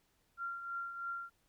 sine tone with tremolo, 1381 Hz, F6, 20 cents flat, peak -36 dBFS, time 0.37-1.3 s, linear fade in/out 50 ms, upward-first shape triangle, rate 3.1 Hz, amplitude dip 60%, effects pink hiss -75 dBFS RMS until 1.48 s

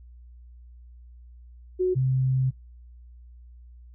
sine tone pair in turn, 367.7 / 130.68 Hz, F#4 / C3, -11 / -2 cents, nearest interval octave + tritone, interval 1791 cents, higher first, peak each -20 dBFS, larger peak neither, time 1.79-1.95 / 1.95-2.51 s, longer second, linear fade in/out 20 ms, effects noise-tail reverb RT60 0.2 s tail -25 dB re dry + added 60 Hz sine -45 dBFS peak until 3.94 s

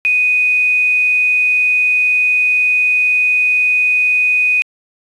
sine tone with quantisation, 2489 Hz, D#7, in tune, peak -10 dBFS, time 0.05-4.62 s, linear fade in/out 0 ms, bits 6, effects resampled to 24000 Hz

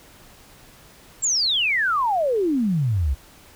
sine exponential sweep, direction down, 7700 to 61.74 Hz, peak -18 dBFS, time 1.22-3.15 s, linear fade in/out 20 ms, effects pink hiss -49 dBFS RMS until 3.55 s

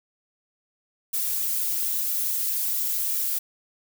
violet noise with flanger, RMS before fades -26 dBFS, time 1.13-3.39 s, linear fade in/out 10 ms, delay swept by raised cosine 1.9 to 5.7 ms, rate 1 Hz, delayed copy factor -1, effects none

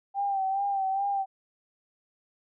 sine tone with vibrato, 784 Hz, G5, in tune, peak -25 dBFS, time 0.14-1.26 s, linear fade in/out 50 ms, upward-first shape sine, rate 2.4 Hz, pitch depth 46 cents each way, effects none

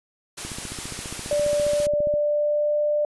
white noise, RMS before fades -33 dBFS, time 0.37-1.87 s, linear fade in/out 10 ms
click train, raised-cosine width 3 ms, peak -22 dBFS, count 26, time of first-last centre 0.45-2.139 s, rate 14.8 Hz
sine tone with pitch glide, 587.3 to 594.5 Hz, D5 to D5, 0 to +21 cents, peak -19 dBFS, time 1.31-3.05 s, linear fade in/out 2 ms, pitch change +21 cents, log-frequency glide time 1.68-2.78 s
effects resampled to 24000 Hz

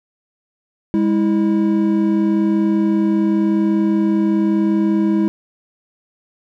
triangle tone pair together, 203.9 / 324.8 Hz, G#3 / E4, -32 / -26 cents, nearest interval minor sixth, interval 806 cents, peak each -14 dBFS, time 0.94-5.28 s, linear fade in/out 0 ms, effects none

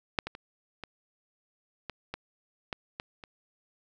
clicks, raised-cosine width 0.3 ms, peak -9 / -19 / -26 / -23 / -20 / -19 / -17 / -19 / -28 dBFS, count 9, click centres 0.188 / 0.27 / 0.351 / 0.837 / 1.897 / 2.14 / 2.728 / 2.999 / 3.238 s, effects none

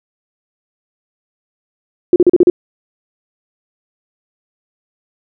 sine tone bursts, 354.7 Hz, F4, 27 cents sharp, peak -3 dBFS, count 6, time 2.13-2.5 s, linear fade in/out 2 ms, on 30 ms, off 38 ms, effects none

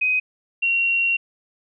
sine tone pair in turn, 2512 / 2745 Hz, D#7 / F7, +16 / -31 cents, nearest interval major second, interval 153 cents, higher second, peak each -17 dBFS, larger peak neither, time 0.01-0.2 / 0.62-1.17 s, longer second, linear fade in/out 10 ms, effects none

